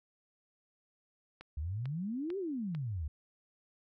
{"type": "click train", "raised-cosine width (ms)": 0.3, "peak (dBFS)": -32, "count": 4, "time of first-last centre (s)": [1.41, 2.749], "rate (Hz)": 2.24}
{"type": "exponential two-way sweep", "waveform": "sine", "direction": "up then down", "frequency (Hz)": [69.3, 406.5, 69.3], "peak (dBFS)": -34, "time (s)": [1.57, 3.08], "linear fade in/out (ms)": 5, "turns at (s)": 2.38}
{"effects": []}